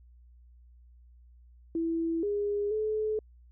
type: tone with pitch steps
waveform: sine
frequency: 330.1 / 409.8 / 430.8 Hz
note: E4 / G#4 / A4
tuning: +2 / -23 / -37 cents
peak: -27 dBFS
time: 1.75-3.19 s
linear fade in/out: 2 ms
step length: 480 ms
effects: added 60 Hz sine -53 dBFS peak until 3.51 s